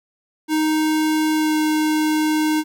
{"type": "tone with pitch glide", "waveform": "square", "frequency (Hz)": [311.1, 308.8], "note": ["D#4", "D#4"], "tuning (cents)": [0, -13], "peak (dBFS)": -17, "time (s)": [0.48, 2.64], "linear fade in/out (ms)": 50, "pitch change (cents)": -13, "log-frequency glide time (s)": [1.33, 1.55], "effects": ["9-bit"]}